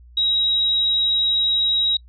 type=tone; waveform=sine; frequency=3828 Hz; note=A#7; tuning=45 cents sharp; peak=-16 dBFS; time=0.17-1.97 s; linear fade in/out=5 ms; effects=noise-tail reverb RT60 0.1 s tail -26 dB re dry + added 60 Hz sine -43 dBFS peak until 2.08 s